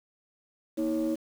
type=tone cluster; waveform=sine; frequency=238.2 / 318.7 / 554 Hz; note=A#3 / D#4 / C#5; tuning=+38 / +42 / -1 cents; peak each=-32 / -26 / -32 dBFS; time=0.77-1.16 s; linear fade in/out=20 ms; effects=tanh soft clip ceiling -21 dBFS + 8-bit